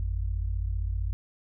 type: tone pair together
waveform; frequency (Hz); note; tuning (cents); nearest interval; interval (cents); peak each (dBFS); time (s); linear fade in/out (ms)
sine; 51.91 / 87.31; G#1 / F2; 0 / 0; major sixth; 900; -28 / -31; 0-1.13; 0
effects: none